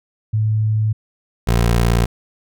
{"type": "tone pair in turn", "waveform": ["sine", "20% pulse"], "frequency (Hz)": [108.4, 58.16], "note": ["A2", "A#1"], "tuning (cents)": [-25, -3], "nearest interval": "major seventh", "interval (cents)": 1078, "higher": "first", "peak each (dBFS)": [-14, -8], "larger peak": "second", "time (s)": [[0.33, 0.93], [1.47, 2.06]], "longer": "first", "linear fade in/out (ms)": 10, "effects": []}